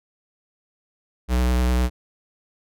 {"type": "tone with vibrato", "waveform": "square", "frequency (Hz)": 61.9, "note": "B1", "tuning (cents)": 5, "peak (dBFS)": -18, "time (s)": [1.28, 1.9], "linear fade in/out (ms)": 50, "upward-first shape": "square", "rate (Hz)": 10, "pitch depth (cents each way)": 17, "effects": []}